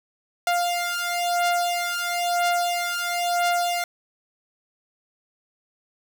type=beating tone pair; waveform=sawtooth; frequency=700 / 701 Hz; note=F5 / F5; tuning=+4 / +6 cents; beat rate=1 Hz; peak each=-21 dBFS; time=0.47-3.84 s; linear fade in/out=2 ms; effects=none